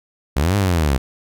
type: linear two-way sweep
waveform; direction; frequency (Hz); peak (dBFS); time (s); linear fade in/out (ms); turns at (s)
sawtooth; up then down; 63 to 103.6 to 63; -11; 0.36-0.98; 10; 0.56
effects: none